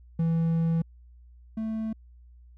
triangle tone pair in turn, 164.81 / 220.7 Hz, E3 / A3, 0 / +5 cents, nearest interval perfect fourth, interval 505 cents, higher second, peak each -20 / -26 dBFS, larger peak first, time 0.19-0.82 / 1.57-1.93 s, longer first, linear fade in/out 5 ms, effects added 60 Hz sine -49 dBFS peak until 2.57 s

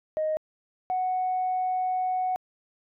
sine tone pair in turn, 622.3 / 740 Hz, D#5 / F#5, 0 / 0 cents, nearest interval minor third, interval 300 cents, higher second, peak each -23 dBFS, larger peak neither, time 0.17-0.37 / 0.9-2.36 s, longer second, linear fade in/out 0 ms, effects tanh soft clip ceiling -20 dBFS

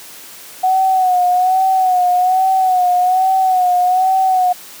sine tone with vibrato, 740 Hz, F#5, in tune, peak -10 dBFS, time 0.63-4.53 s, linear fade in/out 10 ms, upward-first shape sine, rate 1.2 Hz, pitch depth 52 cents each way, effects white hiss -36 dBFS RMS until 4.8 s + high-pass 150 Hz 12 dB/octave

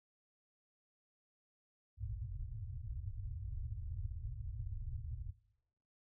white low-pass noise, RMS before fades -43 dBFS, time 1.97-5.33 s, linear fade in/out 50 ms, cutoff 120 Hz, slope 96 dB/octave, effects noise-tail reverb RT60 0.9 s tail -22 dB re dry

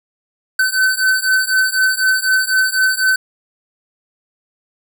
square beating tone pair, 1522 / 1526 Hz, F#6 / G6, +48 / -47 cents, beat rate 4 Hz, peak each -17 / -16 dBFS, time 0.59-3.16 s, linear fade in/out 5 ms, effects none

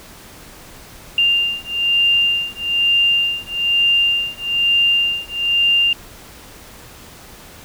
sine beating tone pair, 2794 / 2795.1 Hz, F7 / F7, 0 / +1 cents, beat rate 1.1 Hz, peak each -17 dBFS, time 1.18-5.93 s, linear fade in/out 2 ms, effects pink hiss -40 dBFS RMS until 7.64 s

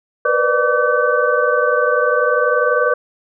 sine tone cluster, 482.8 / 503 / 595 / 1155 / 1524 Hz, B4 / B4 / D5 / D6 / G6, -39 / +32 / +22 / -29 / -49 cents, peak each -19 dBFS, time 0.25-2.94 s, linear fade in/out 5 ms, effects none

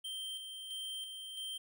square tone with tremolo, 3139 Hz, G7, 2 cents sharp, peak -40 dBFS, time 0.04-1.58 s, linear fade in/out 10 ms, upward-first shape square, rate 1.5 Hz, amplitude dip 40%, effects none

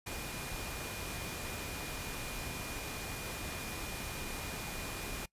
sine tone in noise, 2432 Hz, D#7, 40 cents flat, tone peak -48 dBFS, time 0.06-5.26 s, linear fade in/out 10 ms, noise pink, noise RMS -41 dBFS, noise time 0.06-5.26 s, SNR -10 dB, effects noise-tail reverb RT60 0.1 s tail -22 dB re dry + resampled to 32000 Hz

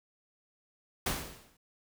pink noise with exponential decay, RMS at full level -29 dBFS, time 1.06-1.57 s, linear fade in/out 5 ms, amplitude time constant 110 ms, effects none

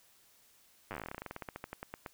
slowing click train, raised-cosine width 0.5 ms, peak -25 dBFS, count 27, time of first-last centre 0.91-2.062 s, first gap 9 ms, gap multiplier 1.11, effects white hiss -65 dBFS RMS until 2.13 s

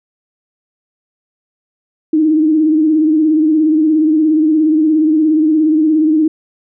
sine tone with vibrato, 311.1 Hz, D#4, in tune, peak -8 dBFS, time 2.13-6.28 s, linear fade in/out 5 ms, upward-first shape sine, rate 17 Hz, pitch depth 57 cents each way, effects none

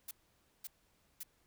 blue noise bursts, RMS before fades -44 dBFS, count 3, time 0.08-1.233 s, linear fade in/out 5 ms, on 31 ms, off 530 ms, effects pink hiss -73 dBFS RMS until 1.46 s

